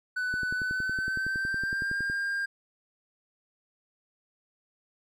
triangle tone with pitch glide, 1496 to 1603.4 Hz, F#6 to G6, +19 to +39 cents, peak -26 dBFS, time 0.16-2.46 s, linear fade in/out 10 ms, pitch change +120 cents, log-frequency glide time 0.55-1.97 s
click train, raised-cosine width 3 ms, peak -26 dBFS, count 20, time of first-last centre 0.34-2.099 s, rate 10.8 Hz
effects none

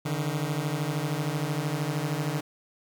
sawtooth beating tone pair, 143.1 / 156.1 Hz, D3 / D#3, -45 / +6 cents, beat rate 13 Hz, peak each -26 dBFS, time 0.05-2.41 s, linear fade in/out 10 ms, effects 9-bit

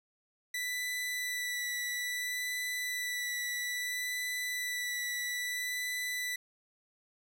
sawtooth tone with vibrato, 1975.5 Hz, B6, in tune, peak -30 dBFS, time 0.54-6.36 s, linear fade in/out 5 ms, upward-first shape sine, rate 0.6 Hz, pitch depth 12 cents each way, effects none

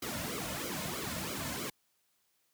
pink noise with flanger, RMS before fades -38 dBFS, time 0.02-1.7 s, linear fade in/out 5 ms, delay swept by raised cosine 1.1 to 2.6 ms, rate 3.1 Hz, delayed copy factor -0.95, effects white hiss -75 dBFS RMS until 2.53 s + high-pass 60 Hz 12 dB/octave

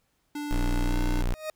square tone with pitch glide, 293.7 to 300 Hz, D4 to D4, 0 to +37 cents, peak -32 dBFS, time 0.35-1.22 s, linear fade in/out 5 ms, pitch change +37 cents, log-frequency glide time 0.84-0.96 s
square tone, 30.13 Hz, B0, 42 cents flat, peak -24 dBFS, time 0.51-1.34 s, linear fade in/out 0 ms
40% pulse tone with exponential growth, 622.3 Hz, D#5, in tune, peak -27 dBFS, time 1.22-1.5 s, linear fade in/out 2 ms, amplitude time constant 59 ms
effects pink hiss -72 dBFS RMS until 1.55 s

